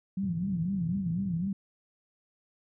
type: tone with vibrato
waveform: sine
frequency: 180.4 Hz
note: F#3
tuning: 44 cents flat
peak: -28 dBFS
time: 0.17-1.53 s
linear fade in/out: 5 ms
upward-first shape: sine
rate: 4 Hz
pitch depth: 170 cents each way
type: band-pass noise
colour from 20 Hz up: pink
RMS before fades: -40 dBFS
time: 0.23-1.48 s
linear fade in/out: 5 ms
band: 100 to 180 Hz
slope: 24 dB/octave
effects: none